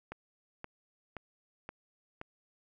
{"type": "click train", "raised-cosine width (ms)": 0.5, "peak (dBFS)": -26, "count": 5, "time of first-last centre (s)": [0.12, 2.214], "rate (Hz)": 1.91, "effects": []}